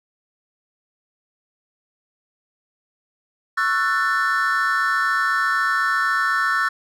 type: chord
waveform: triangle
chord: F# minor seventh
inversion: second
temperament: just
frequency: 1110 / 1332 / 1480 / 1776 Hz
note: C#6 / E6 / F#6 / A6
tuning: +2 / +18 / 0 / +16 cents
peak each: -23 / -20 / -21 / -20 dBFS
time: 3.57-6.69 s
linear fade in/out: 10 ms
effects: tanh soft clip ceiling -9 dBFS